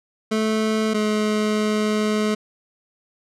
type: tone pair in turn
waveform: 25% pulse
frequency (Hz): 218.1 / 213.1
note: A3 / G#3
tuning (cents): -15 / +45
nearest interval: unison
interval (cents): 40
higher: first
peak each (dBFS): -15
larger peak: neither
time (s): 0.31-0.94 / 0.94-2.35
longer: second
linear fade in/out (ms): 10
effects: low-pass 8000 Hz 12 dB/octave